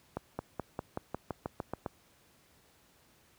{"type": "accelerating click train", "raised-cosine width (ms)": 1, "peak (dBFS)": -20, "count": 11, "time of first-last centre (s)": [0.17, 1.862], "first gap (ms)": 220, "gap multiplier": 0.94, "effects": ["pink hiss -65 dBFS RMS until 3.38 s", "high-pass 60 Hz 12 dB/octave"]}